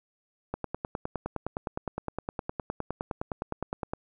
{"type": "click train", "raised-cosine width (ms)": 1, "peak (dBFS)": -17, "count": 34, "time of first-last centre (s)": [0.54, 3.935], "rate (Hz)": 9.72, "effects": []}